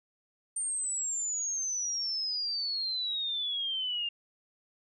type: exponential sweep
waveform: sine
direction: down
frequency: 8880 to 2794 Hz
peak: -30 dBFS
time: 0.56-4.09 s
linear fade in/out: 5 ms
effects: none